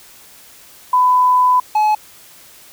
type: tone pair in turn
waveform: sine / triangle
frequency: 1001 / 852.5 Hz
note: B5 / G#5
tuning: +23 / +45 cents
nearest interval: minor third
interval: 278 cents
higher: first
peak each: -9 dBFS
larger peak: neither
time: 0.93-1.6 / 1.75-1.95 s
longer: first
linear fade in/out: 5 ms
effects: white hiss -43 dBFS RMS until 2.72 s